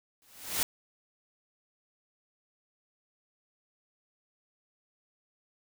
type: noise with exponential growth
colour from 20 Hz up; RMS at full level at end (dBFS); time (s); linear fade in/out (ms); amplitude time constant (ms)
white; -26; 0.22-0.63; 1; 88
effects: none